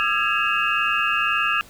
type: tone cluster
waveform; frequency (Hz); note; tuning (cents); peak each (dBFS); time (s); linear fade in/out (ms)
sine; 1218 / 1340 / 1657 / 2567 / 2772; D#6 / E6 / G#6 / E7 / F7; -37 / +28 / -4 / -47 / -14; -25; 0-1.61; 0
effects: pink hiss -47 dBFS RMS until 1.69 s